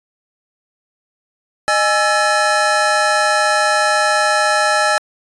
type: tone cluster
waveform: square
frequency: 613 / 832 / 1327 / 1718 Hz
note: D#5 / G#5 / E6 / A6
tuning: -26 / +3 / +11 / -42 cents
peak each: -19 dBFS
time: 1.68-4.98 s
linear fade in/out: 0 ms
effects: resampled to 24000 Hz